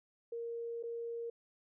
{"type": "tone with dropouts", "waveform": "sine", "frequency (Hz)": 466.2, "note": "A#4", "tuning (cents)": 0, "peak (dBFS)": -38, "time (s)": [0.32, 1.3], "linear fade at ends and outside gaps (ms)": 5, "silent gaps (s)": [0.828, 0.835], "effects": []}